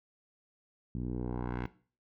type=tone with low-pass filter sweep; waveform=10% pulse; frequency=61.1 Hz; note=B1; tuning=18 cents flat; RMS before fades=-36 dBFS; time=0.95-1.66 s; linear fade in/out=0 ms; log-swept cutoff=200 to 2300 Hz; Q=1.2; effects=noise-tail reverb RT60 0.4 s tail -17 dB re dry